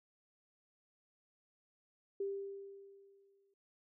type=tone with exponential decay; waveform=sine; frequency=395.4 Hz; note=G4; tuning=15 cents sharp; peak=-34 dBFS; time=2.2-3.54 s; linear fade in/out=5 ms; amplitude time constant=290 ms; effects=none